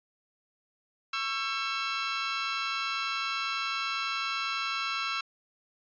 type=tone cluster; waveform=20% pulse; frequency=1108 / 1338 / 1606 Hz; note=C#6 / E6 / G6; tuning=-1 / +25 / +41 cents; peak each=-31 / -26 / -35 dBFS; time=1.13-5.21 s; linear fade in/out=5 ms; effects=resampled to 16000 Hz